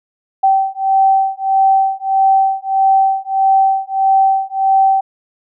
sine beating tone pair, 773 / 774.6 Hz, G5 / G5, -24 / -21 cents, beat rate 1.6 Hz, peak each -13 dBFS, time 0.43-5.01 s, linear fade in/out 10 ms, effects none

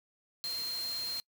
sine tone in noise, 4186 Hz, C8, in tune, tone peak -34 dBFS, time 0.44-1.2 s, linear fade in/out 0 ms, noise white, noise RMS -44 dBFS, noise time 0.44-1.2 s, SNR +7 dB, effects noise-tail reverb RT60 0.1 s tail -25 dB re dry

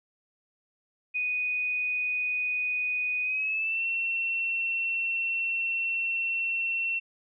sine tone with pitch glide, 2484 to 2709 Hz, D#7 to E7, -3 to +47 cents, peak -26 dBFS, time 1.14-7 s, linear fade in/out 20 ms, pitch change +150 cents, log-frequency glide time 3.22-3.84 s, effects none

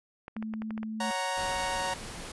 clicks, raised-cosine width 0.5 ms, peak -26 dBFS, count 9, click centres 0.281 / 0.366 / 0.426 / 0.538 / 0.62 / 0.707 / 0.778 / 0.831 / 1.111 s
sine tone, 218.8 Hz, A3, 9 cents flat, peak -33 dBFS, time 0.36-1.11 s, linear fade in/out 10 ms
sawtooth chord, F# major, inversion second, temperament equal, 554.4 / 740 / 932.3 Hz, C#5 / F#5 / A#5, 0 / 0 / 0 cents, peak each -32 / -32 / -28 dBFS, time 1-1.94 s, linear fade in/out 5 ms
pink noise, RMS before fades -41 dBFS, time 1.37-2.32 s, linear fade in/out 5 ms
effects resampled to 24000 Hz

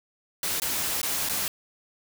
white noise with dropouts, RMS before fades -28 dBFS, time 0.43-1.48 s, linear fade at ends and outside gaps 2 ms, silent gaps 0.6-0.619 / 1.016-1.03 / 1.289-1.295 s, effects none

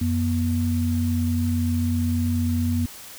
sine tone pair together, 90.24 / 240.9 Hz, F#2 / B3, -43 / -43 cents, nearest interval octave + perfect fourth, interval 1700 cents, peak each -22 / -23 dBFS, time 0.01-2.86 s, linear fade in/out 5 ms, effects white hiss -41 dBFS RMS until 3.18 s

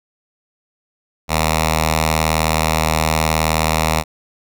5% pulse tone with notch filter, 79.1 Hz, D#2, 29 cents sharp, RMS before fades -17 dBFS, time 1.28-4.04 s, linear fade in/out 50 ms, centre 350 Hz, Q 0.7, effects none

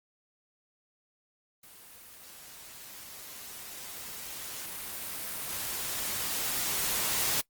white noise with level ramp, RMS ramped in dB -52 to -28 dBFS, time 1.63-7.41 s, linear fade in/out 5 ms, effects noise-tail reverb RT60 0.1 s tail -22 dB re dry + Opus 24 kbps

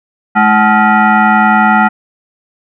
sine tone with frequency modulation, 323.3 Hz, E4, 34 cents flat, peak -5 dBFS, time 0.35-1.89 s, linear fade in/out 20 ms, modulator 536 Hz, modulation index 2.6, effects none

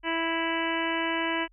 harmonic tone, 329.6 Hz, E4, in tune, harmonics 1 / 2 / 3 / 4 / 5 / 6 / 7 / 8 / 9, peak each -31 / -35 / -32 / -42 / -34 / -35 / -36 / -39 / -36 dBFS, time 0.03-1.48 s, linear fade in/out 50 ms, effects added 42 Hz sine -57 dBFS peak until 1.52 s

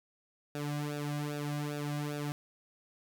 sawtooth tone with flanger, 146.83 Hz, D3, in tune, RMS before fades -36 dBFS, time 0.55-2.32 s, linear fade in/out 0 ms, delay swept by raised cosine 0.95 to 2.25 ms, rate 2.5 Hz, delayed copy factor -0.85, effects none

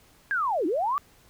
sine linear two-way sweep, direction down then up, 1661.2 to 290.5 to 1195 Hz, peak -23 dBFS, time 0.31-0.98 s, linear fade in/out 0 ms, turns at 0.66 s, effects pink hiss -58 dBFS RMS until 1.29 s

